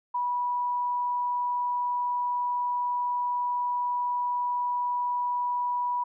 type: tone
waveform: sine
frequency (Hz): 978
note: B5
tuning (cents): -17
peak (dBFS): -25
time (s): 0.14-6.04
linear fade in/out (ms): 10
effects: none